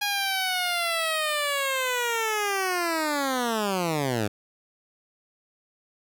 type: linear sweep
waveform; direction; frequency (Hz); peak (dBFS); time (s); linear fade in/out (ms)
10% pulse; down; 825 to 98; -16; 0.01-4.28; 10
effects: none